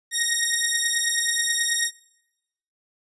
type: beating tone pair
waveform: 10% pulse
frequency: 1864.7 / 1874 Hz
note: A#6 / A#6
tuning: 0 / +9 cents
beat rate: 9.3 Hz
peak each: -15 dBFS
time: 0.11-1.91 s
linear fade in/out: 50 ms
effects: noise-tail reverb RT60 0.9 s tail -22 dB re dry + resampled to 24000 Hz